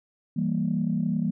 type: chord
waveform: sine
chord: E diminished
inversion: none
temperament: equal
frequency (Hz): 164.81 / 196 / 233.1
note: E3 / G3 / Bb3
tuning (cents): 0 / 0 / 0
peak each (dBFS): -27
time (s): 0.36-1.31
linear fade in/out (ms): 10
effects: tanh soft clip ceiling -14 dBFS